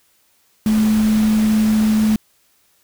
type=tone in noise; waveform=sine; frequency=216.2 Hz; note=A3; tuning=30 cents flat; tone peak=-12 dBFS; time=0.66-2.16 s; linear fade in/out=2 ms; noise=pink; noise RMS=-29 dBFS; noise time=0.66-2.16 s; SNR=+14 dB; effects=white hiss -59 dBFS RMS until 2.83 s